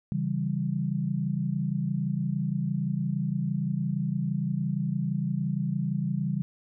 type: chord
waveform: sine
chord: C# diminished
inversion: none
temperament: equal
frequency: 138.59 / 164.81 / 196 Hz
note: C#3 / E3 / G3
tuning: 0 / 0 / 0 cents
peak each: -30 dBFS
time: 0.12-6.42 s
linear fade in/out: 0 ms
effects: none